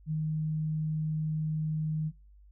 sine tone, 155.56 Hz, D#3, in tune, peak -28 dBFS, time 0.06-2.12 s, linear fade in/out 50 ms, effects noise-tail reverb RT60 0.3 s tail -21 dB re dry + added 50 Hz sine -53 dBFS peak until 2.51 s

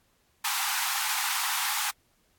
pink high-pass noise, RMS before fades -29 dBFS, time 0.44-1.91 s, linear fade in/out 10 ms, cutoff 780 Hz, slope 96 dB/octave, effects pink hiss -68 dBFS RMS until 2.38 s + AAC 64 kbps

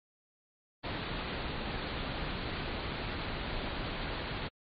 pink low-pass noise, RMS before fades -37 dBFS, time 0.83-4.49 s, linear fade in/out 20 ms, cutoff 4400 Hz, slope 96 dB/octave, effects MP3 32 kbps

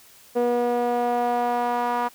sawtooth tone with band-pass filter sweep, 241.6 Hz, B3, 38 cents flat, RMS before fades -23 dBFS, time 0.35-2.09 s, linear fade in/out 20 ms, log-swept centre 520 to 970 Hz, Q 2.9, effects white hiss -51 dBFS RMS until 2.14 s

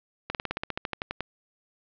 slowing click train, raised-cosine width 0.3 ms, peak -13 dBFS, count 14, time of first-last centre 0.3-1.206 s, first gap 48 ms, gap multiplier 1.06, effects low-pass 4000 Hz 12 dB/octave

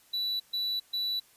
triangle tone bursts, 3951 Hz, B7, in tune, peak -27 dBFS, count 3, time 0.13-1.2 s, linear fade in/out 10 ms, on 270 ms, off 130 ms, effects white hiss -61 dBFS RMS until 1.36 s + resampled to 32000 Hz

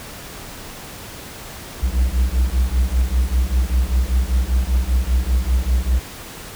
triangle beating tone pair, 60 / 65.1 Hz, B1 / C2, -49 / -8 cents, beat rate 5.1 Hz, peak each -16 dBFS, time 1.82-6 s, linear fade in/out 20 ms, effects pink hiss -35 dBFS RMS until 6.55 s

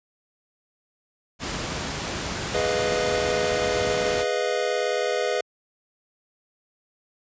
pink noise, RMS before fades -29 dBFS, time 1.39-4.25 s, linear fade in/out 50 ms
square chord, F half-diminished seventh, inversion first, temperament equal with one note detuned, 415.3 / 493.9 / 622.3 / 700.9 Hz, Ab4 / Cb5 / Eb5 / F5, 0 / 0 / 0 / +6 cents, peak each -29 / -27 / -29 / -32 dBFS, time 2.54-5.41 s, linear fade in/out 5 ms
effects high-pass 60 Hz 12 dB/octave + resampled to 16000 Hz

